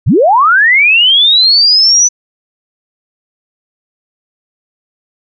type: linear sweep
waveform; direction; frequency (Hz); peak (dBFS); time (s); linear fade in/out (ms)
sine; up; 65.41 to 6030; -4; 0.06-2.09; 20
effects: none